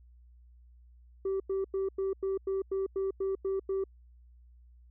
sine tone bursts, 386.5 Hz, G4, 24 cents flat, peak -26 dBFS, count 11, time 1.25-3.84 s, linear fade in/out 5 ms, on 150 ms, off 94 ms, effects tanh soft clip ceiling -27 dBFS + added 60 Hz sine -54 dBFS peak until 4.9 s

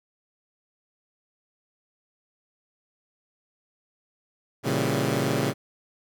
15% pulse chord, A# diminished seventh, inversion none, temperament equal, 116.54 / 138.59 / 164.81 / 196 Hz, A#2 / C#3 / E3 / G3, 0 / 0 / 0 / 0 cents, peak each -22 / -20 / -25 / -24 dBFS, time 4.63-5.54 s, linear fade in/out 50 ms, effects none

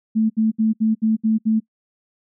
sine tone bursts, 220 Hz, A3, in tune, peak -14 dBFS, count 7, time 0.15-1.602 s, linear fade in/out 20 ms, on 150 ms, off 67 ms, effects noise-tail reverb RT60 0.1 s tail -24 dB re dry

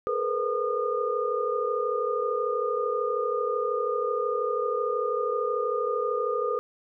sine tone cluster, 425.6 / 471.1 / 504 / 1219 Hz, G#4 / A#4 / B4 / D#6, +42 / +18 / +35 / -36 cents, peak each -30 dBFS, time 0.07-6.59 s, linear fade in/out 0 ms, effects none

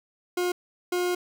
40% pulse tone pair in turn, 357.2 / 357.2 Hz, F4 / F4, +39 / +39 cents, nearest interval unison, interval 0 cents, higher neither, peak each -23 dBFS, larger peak neither, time 0.37-0.52 / 0.92-1.15 s, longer second, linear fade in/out 5 ms, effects none

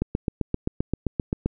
click train, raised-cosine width 3 ms, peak -10 dBFS, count 12, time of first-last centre 0.02-1.46 s, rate 7.64 Hz, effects none

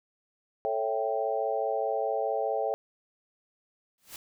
sine chord, A dominant seventh, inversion none, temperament equal, 440 / 554.4 / 659.3 / 784 Hz, A4 / C#5 / E5 / G5, 0 / 0 / 0 / 0 cents, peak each -32 dBFS, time 0.65-2.74 s, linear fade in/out 0 ms
white noise with exponential growth, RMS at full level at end -38 dBFS, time 3.98-4.16 s, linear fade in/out 1 ms, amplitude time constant 38 ms
effects none

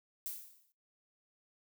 violet noise with exponential decay, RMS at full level -38 dBFS, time 0.26-0.72 s, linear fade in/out 0 ms, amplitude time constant 100 ms, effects noise-tail reverb RT60 0.2 s tail -17 dB re dry

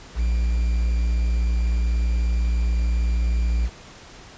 triangle tone with quantisation, 58.1 Hz, A#1, 5 cents flat, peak -16 dBFS, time 0.15-3.7 s, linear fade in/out 50 ms, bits 7, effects pink hiss -44 dBFS RMS until 4.37 s + resampled to 16000 Hz

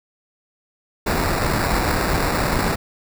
pink noise with sample-and-hold, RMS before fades -20 dBFS, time 1.06-2.76 s, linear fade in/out 10 ms, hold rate 3150 Hz, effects none

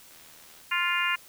click train, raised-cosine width 0.2 ms, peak -37 dBFS, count 41, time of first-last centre 0.11-0.614 s, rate 79.3 Hz
harmonic tone, 350 Hz, F4, 4 cents sharp, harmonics 3 / 4 / 5 / 6 / 7 / 8, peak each -31 / -31 / -31 / -31 / -31 / -31 dBFS, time 0.71-1.16 s, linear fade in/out 10 ms
effects white hiss -52 dBFS RMS until 1.28 s

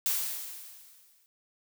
blue noise with exponential decay, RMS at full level -27 dBFS, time 0.06-1.26 s, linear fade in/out 0 ms, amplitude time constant 260 ms, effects none

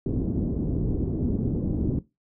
white low-pass noise, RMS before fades -26 dBFS, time 0.06-1.99 s, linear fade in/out 2 ms, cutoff 310 Hz, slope 24 dB/octave, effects noise-tail reverb RT60 0.2 s tail -17 dB re dry

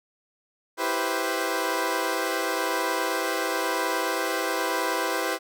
15% pulse chord, C major seventh, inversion first, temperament equal with one note detuned, 329.6 / 390.6 / 493.9 / 523.3 Hz, E4 / G4 / B4 / C5, 0 / -6 / 0 / 0 cents, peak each -24 dBFS, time 0.77-5.39 s, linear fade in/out 50 ms, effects none

